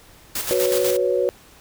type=noise with tremolo; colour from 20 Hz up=white; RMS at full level=-25 dBFS; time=0.35-0.97 s; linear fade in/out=5 ms; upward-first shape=square; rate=8.1 Hz; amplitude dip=50%
type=chord; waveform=sine; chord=F# suspended fourth; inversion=none; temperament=just; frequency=370 / 493.3 / 555 Hz; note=F#4 / B4 / C#5; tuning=0 / -2 / +2 cents; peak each=-22 / -21 / -22 dBFS; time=0.51-1.29 s; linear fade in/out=0 ms
effects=pink hiss -49 dBFS RMS until 1.6 s